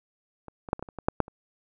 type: clicks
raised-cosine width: 1 ms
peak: -27 / -25 / -8 / -25 / -20 / -29 / -22 / -7 / -7 / -29 dBFS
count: 10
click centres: 0.483 / 0.688 / 0.731 / 0.794 / 0.826 / 0.888 / 0.987 / 1.085 / 1.203 / 1.281 s
effects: none